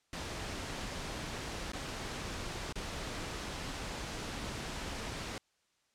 pink noise with dropouts, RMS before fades -40 dBFS, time 0.13-5.38 s, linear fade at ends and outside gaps 1 ms, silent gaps 1.719-1.733 / 2.725-2.756 s, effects white hiss -75 dBFS RMS until 5.94 s + low-pass 7000 Hz 12 dB/octave

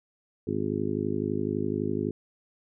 harmonic tone, 51.91 Hz, G#1, in tune, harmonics 2 / 3 / 4 / 5 / 6 / 7 / 8, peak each -36 / -36 / -34 / -32 / -36 / -32 / -34 dBFS, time 0.47-2.11 s, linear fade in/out 5 ms, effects none

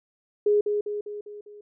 sine tone with echo, 415.3 Hz, G#4, in tune, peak -17 dBFS, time 0.46-0.61 s, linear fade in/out 5 ms, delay 200 ms, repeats 5, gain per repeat -5 dB, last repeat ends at 1.61 s, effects none

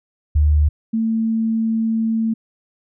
sine tone pair in turn, 74.8 / 224.1 Hz, D2 / A3, +32 / +32 cents, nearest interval octave + perfect fifth, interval 1900 cents, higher second, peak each -11 / -16 dBFS, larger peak first, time 0.35-0.69 / 0.93-2.34 s, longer second, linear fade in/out 10 ms, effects none

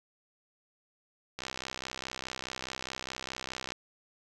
click train, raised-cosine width 0.2 ms, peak -19 dBFS, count 152, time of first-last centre 1.39-3.72 s, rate 64.8 Hz, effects none

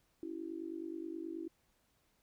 sine tone with amplitude modulation, 329.6 Hz, E4, in tune, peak -36 dBFS, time 0.23-1.48 s, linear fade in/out 0 ms, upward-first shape sine, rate 49.4 Hz, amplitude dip 90%, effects pink hiss -75 dBFS RMS until 2.22 s

